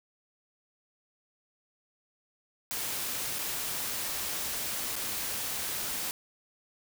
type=noise with dropouts; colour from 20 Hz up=white; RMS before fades=-34 dBFS; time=2.71-6.11 s; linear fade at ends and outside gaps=0 ms; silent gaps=3.386-3.39 / 4.956-4.963 s; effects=none